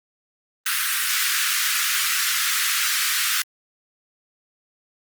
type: high-pass noise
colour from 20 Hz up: pink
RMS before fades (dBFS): -22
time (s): 0.66-3.42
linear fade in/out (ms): 2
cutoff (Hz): 1300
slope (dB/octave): 48
effects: Opus 32 kbps